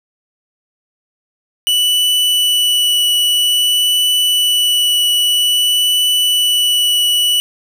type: tone with vibrato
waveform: 45% pulse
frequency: 2960 Hz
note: F#7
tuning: in tune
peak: -11 dBFS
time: 1.67-7.4 s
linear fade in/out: 0 ms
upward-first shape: triangle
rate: 0.51 Hz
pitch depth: 9 cents each way
effects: none